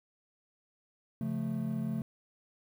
triangle chord, Db augmented, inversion none, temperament equal, 138.59 / 174.61 / 220 Hz, Db3 / F3 / A3, 0 / 0 / 0 cents, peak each -35 / -36 / -32 dBFS, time 1.21-2.02 s, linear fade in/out 2 ms, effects 10-bit

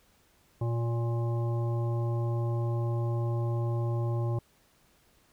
harmonic tone with a mistuned harmonic, 117.5 Hz, A#2, 14 cents sharp, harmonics 1 / 3 / 5 / 7 / 9, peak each -27 / -37 / -41 / -44 / -46 dBFS, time 0.61-4.39 s, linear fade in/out 5 ms, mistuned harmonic 5, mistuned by -23 cents, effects pink hiss -65 dBFS RMS until 5.32 s

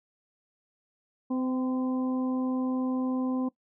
harmonic tone with a mistuned harmonic, 256.7 Hz, C4, 33 cents flat, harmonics 1 / 2 / 3 / 4, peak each -26 / -38 / -43 / -42 dBFS, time 1.3-3.49 s, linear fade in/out 10 ms, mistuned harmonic 3, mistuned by +18 cents, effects noise-tail reverb RT60 0.1 s tail -19 dB re dry

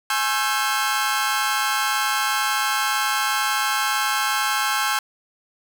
sawtooth tone cluster, 840 / 1078 / 1331 / 1560 Hz, G#5 / C#6 / E6 / G6, +19 / -49 / +16 / -9 cents, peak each -22 dBFS, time 0.1-4.99 s, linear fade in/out 2 ms, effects none

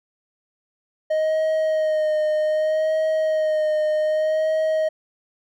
triangle tone with vibrato, 622.3 Hz, D#5, in tune, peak -16 dBFS, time 1.1-4.89 s, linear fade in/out 10 ms, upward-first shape sine, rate 0.64 Hz, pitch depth 24 cents each way, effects none

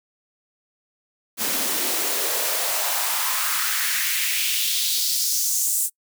white noise with high-pass filter sweep, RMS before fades -23 dBFS, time 1.37-5.9 s, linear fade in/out 50 ms, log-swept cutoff 210 to 8600 Hz, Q 2.3, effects noise-tail reverb RT60 0.1 s tail -25 dB re dry

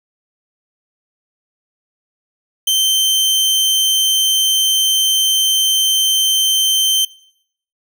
sawtooth tone, 3110 Hz, G7, 14 cents flat, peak -9 dBFS, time 2.67-7.05 s, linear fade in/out 5 ms, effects noise-tail reverb RT60 0.7 s tail -22 dB re dry

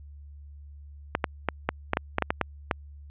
clicks, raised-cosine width 0.5 ms, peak -8 dBFS, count 11, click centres 1.151 / 1.242 / 1.487 / 1.69 / 1.934 / 1.971 / 2.184 / 2.223 / 2.305 / 2.413 / 2.712 s, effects added 72 Hz sine -43 dBFS peak until 3.1 s + resampled to 8000 Hz

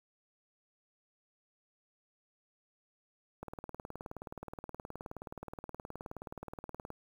click train, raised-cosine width 1 ms, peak -28 dBFS, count 67, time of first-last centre 3.43-6.904 s, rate 19 Hz, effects 9-bit

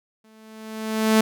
sawtooth tone with exponential growth, 219.1 Hz, A3, 7 cents flat, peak -9 dBFS, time 0.24-1.21 s, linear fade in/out 5 ms, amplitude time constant 210 ms, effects none

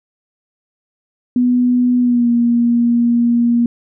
sine tone with pitch glide, 246.9 to 237 Hz, B3 to A#3, 0 to +29 cents, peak -10 dBFS, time 1.36-3.66 s, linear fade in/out 2 ms, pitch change -71 cents, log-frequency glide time 2-2.29 s, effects none

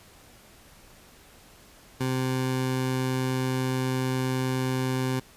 20% pulse tone, 129.6 Hz, C3, 16 cents flat, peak -20 dBFS, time 2-5.2 s, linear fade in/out 10 ms, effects pink hiss -53 dBFS RMS until 5.36 s + resampled to 32000 Hz

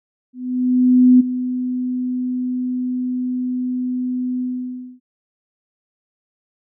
sine tone with ADSR envelope, 251.4 Hz, B3, 31 cents sharp, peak -6 dBFS, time 0.33-5 s, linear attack 870 ms, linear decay 14 ms, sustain -13 dB, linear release 590 ms, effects none

